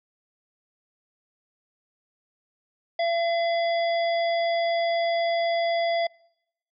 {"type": "harmonic tone with a mistuned harmonic", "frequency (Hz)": 677, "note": "E5", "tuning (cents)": 46, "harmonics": [1, 3, 5, 7], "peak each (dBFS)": [-22, -32, -36, -39], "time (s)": [2.99, 6.07], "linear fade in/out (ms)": 5, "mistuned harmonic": 7, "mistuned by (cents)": 33, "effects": ["noise-tail reverb RT60 0.8 s tail -25 dB re dry"]}